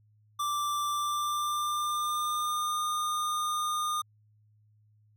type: tone with pitch glide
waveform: square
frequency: 1174.7 to 1218.9 Hz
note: D6 to D#6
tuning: 0 to -36 cents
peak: -29 dBFS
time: 0.39-4.02 s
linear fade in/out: 10 ms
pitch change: +64 cents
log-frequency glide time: 0.89-2.82 s
effects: added 106 Hz sine -61 dBFS peak until 5.16 s